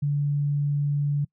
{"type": "tone", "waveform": "sine", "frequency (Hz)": 144.4, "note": "D3", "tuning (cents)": -29, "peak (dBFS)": -21, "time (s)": [0.02, 1.25], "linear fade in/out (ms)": 10, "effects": ["noise-tail reverb RT60 0.1 s tail -25 dB re dry"]}